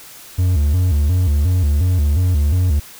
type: tone with vibrato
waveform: triangle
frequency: 81.5 Hz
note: E2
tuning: 19 cents flat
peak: -10 dBFS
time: 0.38-2.8 s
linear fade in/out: 10 ms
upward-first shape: square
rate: 2.8 Hz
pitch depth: 190 cents each way
effects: white hiss -39 dBFS RMS until 2.99 s